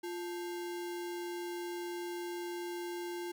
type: tone with sample-and-hold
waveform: sine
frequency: 349.2 Hz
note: F4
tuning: in tune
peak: -37 dBFS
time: 0.03-3.32 s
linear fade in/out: 10 ms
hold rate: 1225 Hz
effects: none